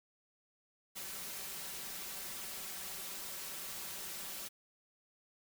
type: noise with comb filter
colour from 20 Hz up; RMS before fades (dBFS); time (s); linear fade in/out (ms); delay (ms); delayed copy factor
white; -44; 0.95-4.49; 20; 5.2; +0.6
effects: none